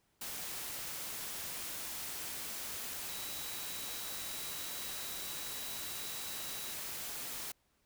sine tone in noise, 3900 Hz, B7, 23 cents flat, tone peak -49 dBFS, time 3.09-6.74 s, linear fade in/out 5 ms, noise white, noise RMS -42 dBFS, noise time 0.21-7.52 s, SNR -10 dB, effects pink hiss -75 dBFS RMS until 7.85 s

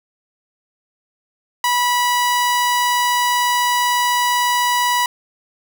sawtooth tone, 978 Hz, B5, 17 cents flat, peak -11 dBFS, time 1.64-5.06 s, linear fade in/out 2 ms, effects none

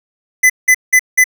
square tone bursts, 2014 Hz, B6, 33 cents sharp, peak -6 dBFS, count 4, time 0.43-1.242 s, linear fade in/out 10 ms, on 68 ms, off 180 ms, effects none

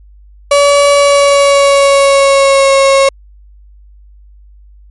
35% pulse tone with pitch glide, 570 to 545.5 Hz, C#5 to C#5, +48 to -28 cents, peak -3 dBFS, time 0.51-3.09 s, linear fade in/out 5 ms, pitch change -76 cents, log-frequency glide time 0.91-2.72 s, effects added 50 Hz sine -36 dBFS peak until 4.9 s + MP3 48 kbps

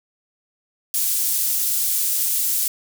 pink high-pass noise, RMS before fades -21 dBFS, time 0.94-2.68 s, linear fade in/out 2 ms, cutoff 9500 Hz, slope 12 dB/octave, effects none

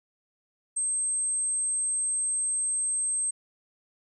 sine tone, 8340 Hz, C9, 7 cents flat, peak -25 dBFS, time 0.76-3.31 s, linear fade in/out 10 ms, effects none

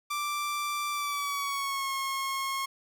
sawtooth tone with pitch glide, 1174.7 to 1083.4 Hz, D6 to C#6, 0 to -40 cents, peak -26 dBFS, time 0.1-2.66 s, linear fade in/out 10 ms, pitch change -140 cents, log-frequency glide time 0.91-1.92 s, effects 10-bit

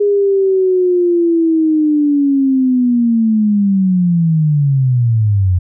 sine linear sweep, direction down, 411.9 to 87.4 Hz, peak -9 dBFS, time 0-5.59 s, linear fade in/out 10 ms, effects none

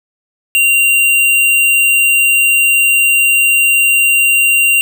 sine tone with sample-and-hold, 2769 Hz, F7, 15 cents flat, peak -7 dBFS, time 0.55-4.81 s, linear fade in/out 0 ms, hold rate 11025 Hz, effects none

